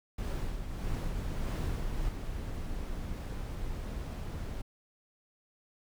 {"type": "noise with tremolo", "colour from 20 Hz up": "brown", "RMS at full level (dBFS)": -33, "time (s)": [0.18, 2.09], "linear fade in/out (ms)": 5, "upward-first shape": "sine", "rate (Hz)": 1.6, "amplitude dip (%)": 50}
{"type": "noise", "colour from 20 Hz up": "brown", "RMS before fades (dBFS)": -37, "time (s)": [1.15, 4.62], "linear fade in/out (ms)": 10}
{"effects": []}